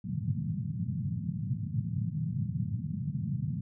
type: band-pass noise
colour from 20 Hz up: pink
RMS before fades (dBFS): -33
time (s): 0.04-3.61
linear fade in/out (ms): 5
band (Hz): 100 to 200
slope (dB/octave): 48
effects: none